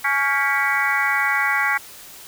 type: harmonic tone with a mistuned harmonic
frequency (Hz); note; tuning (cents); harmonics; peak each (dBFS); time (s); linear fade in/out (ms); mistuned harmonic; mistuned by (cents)
280; C#4; +18; 3 / 4 / 5 / 6 / 7 / 8; -26 / -26 / -25 / -25 / -21 / -26; 0.04-1.78; 10; 6; -61
effects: white hiss -41 dBFS RMS until 2.27 s